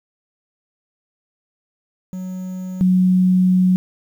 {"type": "tone pair in turn", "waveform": ["triangle", "sine"], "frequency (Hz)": [185, 183.93], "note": ["F#3", "F#3"], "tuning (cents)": [0, -10], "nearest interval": "unison", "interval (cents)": 10, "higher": "first", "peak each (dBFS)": [-23, -11], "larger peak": "second", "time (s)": [[2.13, 2.81], [2.81, 3.76]], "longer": "second", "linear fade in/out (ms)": 0, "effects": ["8-bit"]}